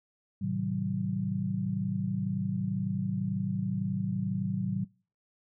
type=chord; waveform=sine; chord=A diminished seventh; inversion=none; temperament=just; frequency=110 / 132 / 158.4 / 190.08 Hz; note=A2 / C3 / Eb3 / Gb3; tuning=0 / +16 / +31 / +47 cents; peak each=-35 / -37 / -36 / -31 dBFS; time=0.41-4.85 s; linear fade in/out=10 ms; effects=noise-tail reverb RT60 0.4 s tail -24 dB re dry